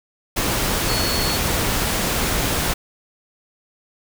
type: tone in noise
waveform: sine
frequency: 4383 Hz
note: C#8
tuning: 20 cents flat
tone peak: -25 dBFS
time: 0.88-1.37 s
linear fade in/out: 10 ms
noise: pink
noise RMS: -21 dBFS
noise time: 0.36-2.74 s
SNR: -7 dB
effects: none